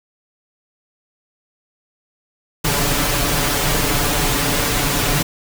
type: noise with comb filter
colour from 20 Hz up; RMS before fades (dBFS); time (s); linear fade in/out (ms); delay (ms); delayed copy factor
pink; -18; 2.64-5.23; 10; 6.9; +0.75
effects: none